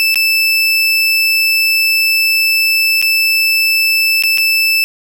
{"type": "tone with dropouts", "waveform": "30% pulse", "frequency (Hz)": 2637, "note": "E7", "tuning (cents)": 0, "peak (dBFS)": -7, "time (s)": [0, 4.84], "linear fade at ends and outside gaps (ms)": 0, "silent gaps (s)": [[0.144, 0.157], [3.016, 3.025], [4.224, 4.236], [4.375, 4.382]], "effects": []}